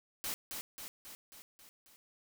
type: noise with echo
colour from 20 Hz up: white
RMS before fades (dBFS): -38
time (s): 0.24-0.34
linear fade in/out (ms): 0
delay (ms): 270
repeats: 6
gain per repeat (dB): -4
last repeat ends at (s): 1.96
effects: none